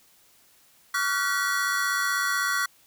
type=tone cluster; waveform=square; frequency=1134 / 1406 / 1502 / 1939 Hz; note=C#6 / F6 / F#6 / B6; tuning=+39 / +11 / +26 / -32 cents; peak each=-30 dBFS; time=0.94-2.66 s; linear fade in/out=5 ms; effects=white hiss -59 dBFS RMS until 2.86 s